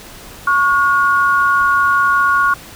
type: tone pair together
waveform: sine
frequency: 1108.7 / 1434 Hz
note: C#6 / F6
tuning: 0 / +45 cents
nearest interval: major third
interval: 445 cents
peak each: -13 dBFS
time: 0.47-2.54 s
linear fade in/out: 5 ms
effects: pink hiss -36 dBFS RMS until 2.75 s